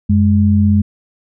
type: tone pair together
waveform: sine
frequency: 91.8 / 207.6 Hz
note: F#2 / G#3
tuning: -13 / 0 cents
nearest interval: octave + major second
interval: 1413 cents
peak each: -11 dBFS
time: 0.09-0.82 s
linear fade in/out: 10 ms
effects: none